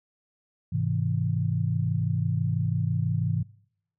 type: chord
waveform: sine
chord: Ab augmented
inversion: none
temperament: just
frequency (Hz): 103.83 / 129.78 / 162.23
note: Ab2 / C3 / E3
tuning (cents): 0 / -14 / -27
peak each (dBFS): -28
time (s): 0.72-3.43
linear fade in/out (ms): 10
effects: noise-tail reverb RT60 0.7 s tail -23 dB re dry